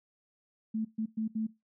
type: tone bursts at uneven times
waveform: sine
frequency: 220 Hz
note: A3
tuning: in tune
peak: -29 dBFS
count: 4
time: 0.74-0.85 / 0.98-1.06 / 1.17-1.28 / 1.35-1.47 s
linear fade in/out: 10 ms
effects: noise-tail reverb RT60 0.2 s tail -18 dB re dry